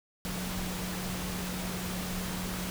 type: tone in noise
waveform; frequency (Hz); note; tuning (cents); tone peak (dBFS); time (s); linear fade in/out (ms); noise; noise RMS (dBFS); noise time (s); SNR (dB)
sine; 182.6; F#3; -23; -36; 0.25-2.7; 0; pink; -37; 0.25-2.7; -2
effects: none